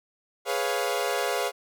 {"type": "chord", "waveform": "sawtooth", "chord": "C# dominant seventh", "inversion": "second", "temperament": "equal", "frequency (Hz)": [415.3, 493.9, 554.4, 698.5], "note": ["G#4", "B4", "C#5", "E#5"], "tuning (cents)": [0, 0, 0, 0], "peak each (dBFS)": -27, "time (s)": [0.45, 1.52], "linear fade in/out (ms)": 50, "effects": []}